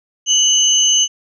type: tone pair together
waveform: sine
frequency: 2960 / 6272 Hz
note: F#7 / G8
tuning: 0 / 0 cents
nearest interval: octave + minor second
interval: 1300 cents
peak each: -13 dBFS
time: 0.26-1.08 s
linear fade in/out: 50 ms
effects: none